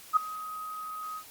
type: tone with ADSR envelope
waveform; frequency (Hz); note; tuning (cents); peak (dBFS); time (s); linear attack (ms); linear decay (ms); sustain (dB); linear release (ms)
sine; 1259; D#6; +20; -16; 0.13-1.24; 35; 8; -19; 77
effects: white hiss -50 dBFS RMS until 1.3 s + Opus 48 kbps